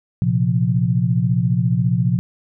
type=chord; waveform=sine; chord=Bb suspended second; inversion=none; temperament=just; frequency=116.54 / 131.11 / 174.81 Hz; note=Bb2 / C3 / F3; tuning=0 / +4 / +2 cents; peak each=-19 dBFS; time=0.22-2.19 s; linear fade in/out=0 ms; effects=none